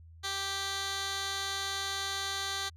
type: tone with band-pass filter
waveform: 15% pulse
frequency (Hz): 392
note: G4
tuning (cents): 0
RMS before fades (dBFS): -35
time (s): 0.23-2.7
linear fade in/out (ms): 20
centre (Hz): 4100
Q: 1.1
effects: added 82 Hz sine -50 dBFS peak until 2.76 s